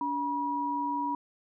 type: tone pair together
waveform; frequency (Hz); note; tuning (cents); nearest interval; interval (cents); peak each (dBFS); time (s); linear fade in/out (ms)
sine; 286.9 / 965; D4 / B5; -40 / -40; octave + major sixth; 2100; -34 / -29; 0.01-1.15; 2
effects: none